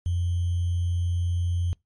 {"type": "tone with sample-and-hold", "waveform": "sine", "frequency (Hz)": 87.1, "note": "F2", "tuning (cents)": -4, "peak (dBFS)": -22, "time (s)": [0.06, 1.73], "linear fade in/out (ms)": 0, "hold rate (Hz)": 3150, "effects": ["noise-tail reverb RT60 0.2 s tail -25 dB re dry", "MP3 48 kbps"]}